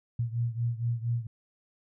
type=beating tone pair; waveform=sine; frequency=116.54 / 120.84 Hz; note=A#2 / B2; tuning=0 / -37 cents; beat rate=4.3 Hz; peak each=-29 / -32 dBFS; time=0.19-1.27 s; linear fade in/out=5 ms; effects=none